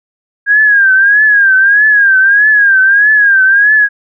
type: tone with vibrato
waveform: sine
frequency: 1626 Hz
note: G#6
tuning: 37 cents flat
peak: -4 dBFS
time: 0.46-3.89 s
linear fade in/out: 50 ms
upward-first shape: triangle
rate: 1.6 Hz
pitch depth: 120 cents each way
effects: none